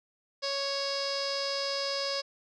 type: tone with low-pass filter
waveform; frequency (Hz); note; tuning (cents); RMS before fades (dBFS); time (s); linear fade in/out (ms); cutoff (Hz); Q
sawtooth; 554.4; C#5; 0; -32; 0.42-2.22; 20; 4900; 9.3
effects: none